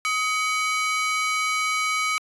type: ring-modulated tone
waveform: 40% pulse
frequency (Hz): 1760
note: A6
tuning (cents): 0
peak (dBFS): -18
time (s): 0.05-2.18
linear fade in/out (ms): 0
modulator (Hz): 498
effects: resampled to 24000 Hz